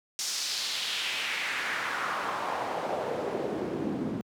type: noise with band-pass filter sweep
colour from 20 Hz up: pink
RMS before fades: -32 dBFS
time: 0.19-4.21 s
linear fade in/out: 0 ms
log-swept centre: 6100 to 220 Hz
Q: 2
effects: high-pass 100 Hz 12 dB/octave